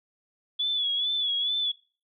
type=tone with vibrato; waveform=sine; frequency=3416 Hz; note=G#7; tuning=48 cents sharp; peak=-24 dBFS; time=0.59-1.72 s; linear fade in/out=10 ms; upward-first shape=sine; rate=2.3 Hz; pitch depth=61 cents each way; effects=noise-tail reverb RT60 0.4 s tail -23 dB re dry